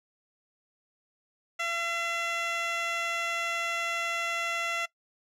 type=tone with band-pass filter; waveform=15% pulse; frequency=678 Hz; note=E5; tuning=49 cents sharp; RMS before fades=-31 dBFS; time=1.59-4.86 s; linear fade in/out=10 ms; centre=2500 Hz; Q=0.72; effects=noise-tail reverb RT60 0.1 s tail -19 dB re dry